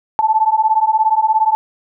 sine beating tone pair, 866 / 883 Hz, A5 / A5, -28 / +6 cents, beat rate 17 Hz, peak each -14 dBFS, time 0.19-1.55 s, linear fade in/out 0 ms, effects none

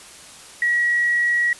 sine tone with quantisation, 1916 Hz, A#6, 47 cents sharp, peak -16 dBFS, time 0.62-1.53 s, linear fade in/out 2 ms, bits 7, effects white hiss -42 dBFS RMS until 1.59 s + resampled to 24000 Hz

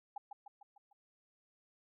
sine tone with echo, 815 Hz, G#5, 33 cents flat, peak -39 dBFS, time 0.16-0.18 s, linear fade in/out 5 ms, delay 150 ms, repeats 5, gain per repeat -5 dB, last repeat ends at 0.93 s, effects none

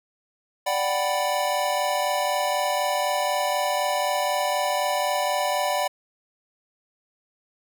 square chord, G major seventh, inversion second, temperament equal, 587.3 / 740 / 784 / 987.8 Hz, D5 / F#5 / G5 / B5, 0 / 0 / 0 / 0 cents, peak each -27 / -28 / -31 / -29 dBFS, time 0.66-5.88 s, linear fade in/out 10 ms, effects none

